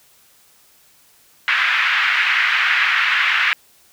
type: band-pass noise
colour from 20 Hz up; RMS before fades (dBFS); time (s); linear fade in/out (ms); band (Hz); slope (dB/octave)
white; -17; 1.48-3.53; 0; 1400 to 2400; 24
effects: white hiss -53 dBFS RMS until 3.92 s